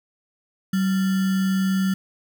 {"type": "tone with sample-and-hold", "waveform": "sine", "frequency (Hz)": 190.5, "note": "G3", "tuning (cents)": -49, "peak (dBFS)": -18, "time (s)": [0.73, 1.94], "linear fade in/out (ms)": 5, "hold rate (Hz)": 1575, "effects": []}